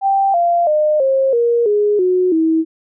sine tone with pitch steps, 784 / 690.4 / 608 / 535.5 / 471.6 / 415.3 / 365.7 / 322.1 Hz, G5 / F5 / D#5 / C5 / A#4 / G#4 / F#4 / E4, 0 / -20 / -40 / +40 / +20 / 0 / -20 / -40 cents, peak -11 dBFS, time 0.01-2.65 s, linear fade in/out 50 ms, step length 330 ms, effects none

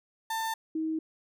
35% pulse / sine tone pair in turn, 894 / 317.7 Hz, A5 / D#4, +27 / +36 cents, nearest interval octave + tritone, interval 1791 cents, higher first, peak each -28 dBFS, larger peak neither, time 0.3-0.54 / 0.75-0.99 s, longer neither, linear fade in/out 5 ms, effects none

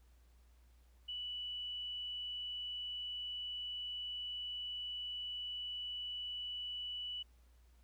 sine tone, 2960 Hz, F#7, in tune, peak -40 dBFS, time 1.08-7.23 s, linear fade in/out 10 ms, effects added 60 Hz sine -62 dBFS peak until 7.83 s + pink hiss -75 dBFS RMS until 7.83 s

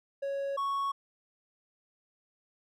triangle tone pair in turn, 554.4 / 1108.8 Hz, C#5 / C#6, 0 / 0 cents, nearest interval octave, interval 1200 cents, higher second, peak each -29 / -27 dBFS, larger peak second, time 0.22-0.57 / 0.57-0.92 s, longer neither, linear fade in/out 10 ms, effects none

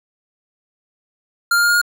square tone with pitch steps, 1396.9 / 1405 / 1413.1 / 1421.3 / 1429.6 Hz, F6 / F6 / F6 / F6 / F6, 0 / +10 / +20 / +30 / +40 cents, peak -13 dBFS, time 1.51-1.815 s, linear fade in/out 5 ms, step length 61 ms, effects none

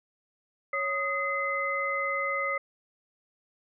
sine tone cluster, 554 / 1248 / 2051 Hz, C#5 / D#6 / C7, -1 / +5 / -35 cents, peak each -33 / -31 / -30 dBFS, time 0.73-2.58 s, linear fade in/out 5 ms, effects none

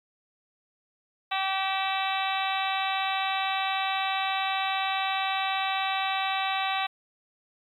harmonic tone with a mistuned harmonic, 385.1 Hz, G4, 31 cents flat, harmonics 2 / 3 / 4 / 5 / 6 / 7 / 8 / 9 / 10, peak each -29 / -33 / -38 / -37 / -37 / -34 / -40 / -39 / -36 dBFS, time 1.31-6.87 s, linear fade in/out 10 ms, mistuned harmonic 7, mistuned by -32 cents, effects 10-bit

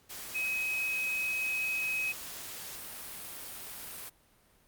sine tone in noise, 2541 Hz, D#7, 36 cents sharp, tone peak -30 dBFS, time 0.34-2.13 s, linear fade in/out 20 ms, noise white, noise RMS -43 dBFS, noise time 0.09-4.1 s, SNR +10 dB, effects pink hiss -65 dBFS RMS until 4.67 s + Opus 48 kbps

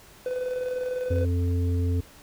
triangle tone with tremolo, 503 Hz, B4, 32 cents sharp, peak -23 dBFS, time 0.26-1.25 s, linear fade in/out 2 ms, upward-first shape square, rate 20 Hz, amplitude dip 40%
harmonic tone, 87.9 Hz, F2, 12 cents sharp, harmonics 1 / 3 / 5, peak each -22 / -32 / -36 dBFS, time 1.1-2.01 s, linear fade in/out 10 ms
effects pink hiss -51 dBFS RMS until 2.22 s

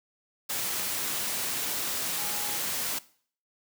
sine tone in noise, 830 Hz, G#5, 1 cent flat, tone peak -41 dBFS, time 2.18-2.58 s, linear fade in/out 10 ms, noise white, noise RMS -31 dBFS, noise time 0.49-2.99 s, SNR -13 dB, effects noise-tail reverb RT60 0.5 s tail -19 dB re dry + high-pass 100 Hz 12 dB/octave

